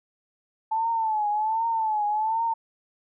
sine tone with vibrato, 874 Hz, A5, 12 cents flat, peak -22 dBFS, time 0.71-2.54 s, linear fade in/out 10 ms, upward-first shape triangle, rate 1.3 Hz, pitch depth 100 cents each way, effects none

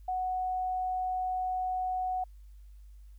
sine tone, 740 Hz, F#5, in tune, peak -29 dBFS, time 0.08-2.24 s, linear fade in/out 5 ms, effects added 50 Hz sine -48 dBFS peak until 3.18 s + white hiss -74 dBFS RMS until 3.18 s

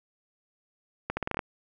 accelerating click train, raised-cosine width 0.5 ms, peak -14 dBFS, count 8, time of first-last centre 1.1-1.392 s, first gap 70 ms, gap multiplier 0.82, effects none

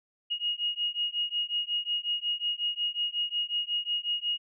sine beating tone pair, 2872 / 2877.5 Hz, F7 / F#7, +48 / -49 cents, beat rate 5.5 Hz, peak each -31 dBFS, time 0.3-4.38 s, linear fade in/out 20 ms, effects none

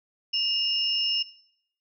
sine tone pair together, 2841 / 5295 Hz, F7 / E8, +29 / +7 cents, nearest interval major seventh, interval 1078 cents, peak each -26 dBFS, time 0.33-1.23 s, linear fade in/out 10 ms, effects noise-tail reverb RT60 0.7 s tail -20 dB re dry

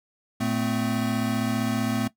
square tone cluster, 114.1 / 220.8 / 256.1 Hz, A#2 / A3 / C4, -37 / +6 / -37 cents, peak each -32 / -27 / -28 dBFS, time 0.4-2.08 s, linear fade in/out 10 ms, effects noise-tail reverb RT60 0.1 s tail -17 dB re dry

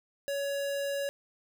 square tone, 561 Hz, C#5, 21 cents sharp, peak -31 dBFS, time 0.28-1.09 s, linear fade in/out 0 ms, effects none

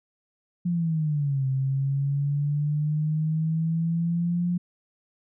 sine exponential two-way sweep, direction down then up, 177.3 to 132.3 to 177.3 Hz, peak -22 dBFS, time 0.65-4.58 s, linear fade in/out 10 ms, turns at 1.47 s, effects none

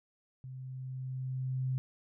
sine tone with level ramp, 130 Hz, C3, 11 cents flat, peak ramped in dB -42 to -29 dBFS, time 0.44-1.78 s, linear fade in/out 0 ms, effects none

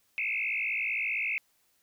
sine tone with frequency modulation, 2384 Hz, D7, 25 cents sharp, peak -28 dBFS, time 0.18-1.38 s, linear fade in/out 0 ms, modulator 55.5 Hz, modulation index 4.7, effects white hiss -70 dBFS RMS until 1.82 s

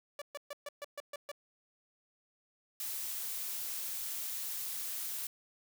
sawtooth tone bursts, 578 Hz, D5, 28 cents flat, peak -36 dBFS, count 8, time 0.19-1.316 s, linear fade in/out 2 ms, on 27 ms, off 130 ms
blue noise, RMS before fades -39 dBFS, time 2.8-5.27 s, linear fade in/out 2 ms
effects none

